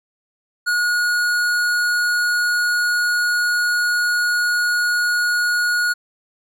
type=tone with hard clipping; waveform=triangle; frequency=1446 Hz; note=F#6; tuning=40 cents flat; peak=-18 dBFS; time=0.66-5.94 s; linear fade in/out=20 ms; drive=17 dB; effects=none